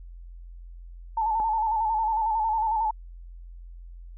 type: tone with vibrato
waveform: sine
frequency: 880 Hz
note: A5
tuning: in tune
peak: -22 dBFS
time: 1.17-2.91 s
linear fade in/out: 5 ms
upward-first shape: square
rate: 11 Hz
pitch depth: 47 cents each way
type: click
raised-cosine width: 1 ms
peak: -25 dBFS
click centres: 1.401 s
effects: added 43 Hz sine -40 dBFS peak until 4.17 s